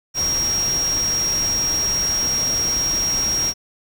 sine tone in noise, 5610 Hz, F8, 7 cents sharp, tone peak -18 dBFS, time 0.14-3.54 s, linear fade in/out 50 ms, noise pink, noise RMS -29 dBFS, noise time 0.14-3.54 s, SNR +8 dB, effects none

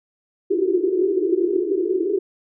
pink band-pass noise, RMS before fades -20 dBFS, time 0.5-2.19 s, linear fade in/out 10 ms, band 340 to 400 Hz, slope 96 dB/octave, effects none

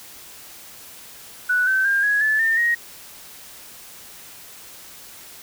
sine tone with pitch steps, 1480 / 1540.2 / 1602.8 / 1668 / 1735.8 / 1806.4 / 1879.8 Hz, F#6 / G6 / G6 / G#6 / A6 / A6 / A#6, 0 / -31 / +38 / +7 / -24 / +45 / +14 cents, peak -16 dBFS, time 1.49-2.75 s, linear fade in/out 10 ms, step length 180 ms, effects white hiss -42 dBFS RMS until 5.42 s

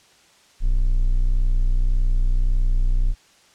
triangle tone, 30.87 Hz, B0, in tune, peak -13 dBFS, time 0.6-3.15 s, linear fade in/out 50 ms, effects white hiss -54 dBFS RMS until 3.54 s + low-pass 7000 Hz 12 dB/octave

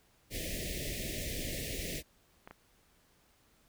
pink band-stop noise, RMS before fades -38 dBFS, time 0.3-2.03 s, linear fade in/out 50 ms, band 670 to 1800 Hz, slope 96 dB/octave
clicks, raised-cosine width 0.5 ms, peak -32 / -32 dBFS, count 2, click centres 2.475 / 2.51 s
effects pink hiss -68 dBFS RMS until 3.68 s

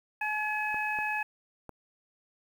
harmonic tone, 850 Hz, G#5, 40 cents sharp, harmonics 1 / 2 / 3, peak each -33 / -33 / -33 dBFS, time 0.21-1.23 s, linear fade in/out 5 ms
clicks, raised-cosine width 1 ms, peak -28 dBFS, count 3, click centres 0.744 / 0.988 / 1.693 s
effects 9-bit

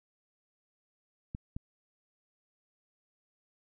clicks, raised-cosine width 5 ms, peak -25 dBFS, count 2, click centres 1.349 / 1.565 s, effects none

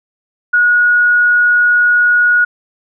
sine tone, 1452 Hz, F#6, 33 cents flat, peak -7 dBFS, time 0.53-2.45 s, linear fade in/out 10 ms, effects none

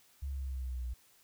sine linear sweep, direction down, 69.8 to 59.7 Hz, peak -35 dBFS, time 0.22-0.94 s, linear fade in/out 10 ms, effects white hiss -65 dBFS RMS until 1.23 s

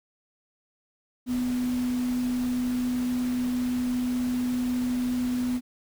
sine tone in noise, 248.5 Hz, B3, 11 cents sharp, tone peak -24 dBFS, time 1.26-5.61 s, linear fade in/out 50 ms, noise pink, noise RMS -41 dBFS, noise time 1.26-5.61 s, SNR +14 dB, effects none

